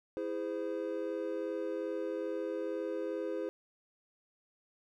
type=chord; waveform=triangle; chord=E augmented; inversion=none; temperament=just; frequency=329.6 / 412 / 515 Hz; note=E4 / G#4 / B#4; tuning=0 / -14 / -28 cents; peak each=-37 / -37 / -36 dBFS; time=0.17-3.49 s; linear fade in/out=0 ms; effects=none